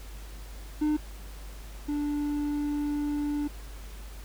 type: tone pair in turn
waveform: triangle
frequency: 302.2 / 292.9 Hz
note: D4 / D4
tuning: +50 / -5 cents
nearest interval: minor second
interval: 55 cents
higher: first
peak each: -21 / -25 dBFS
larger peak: first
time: 0.81-0.97 / 1.88-3.48 s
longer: second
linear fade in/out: 10 ms
effects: added 50 Hz sine -40 dBFS peak until 4.24 s + pink hiss -50 dBFS RMS until 4.24 s